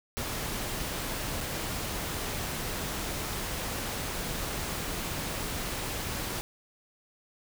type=noise with dropouts; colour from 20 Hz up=pink; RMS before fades=-34 dBFS; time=0.17-6.41 s; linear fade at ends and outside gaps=0 ms; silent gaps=1.406-1.41 s; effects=none